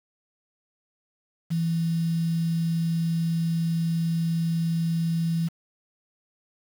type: tone with quantisation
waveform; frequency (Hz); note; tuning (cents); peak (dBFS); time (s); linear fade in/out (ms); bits
sine; 165.9; E3; +11; -22; 1.5-5.49; 20; 7
effects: none